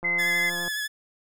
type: click train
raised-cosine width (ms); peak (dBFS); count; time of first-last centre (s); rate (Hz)
1; -24; 114; 0.03-0.679; 174
type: tone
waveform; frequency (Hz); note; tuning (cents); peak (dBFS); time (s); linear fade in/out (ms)
sine; 2055; C7; -32; -22; 0.04-0.5; 10
type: tone with vibrato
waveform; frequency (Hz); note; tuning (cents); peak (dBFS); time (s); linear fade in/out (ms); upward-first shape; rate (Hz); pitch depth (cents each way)
sawtooth; 1708; G#6; +48; -24; 0.18-0.88; 20; sine; 12; 28
effects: none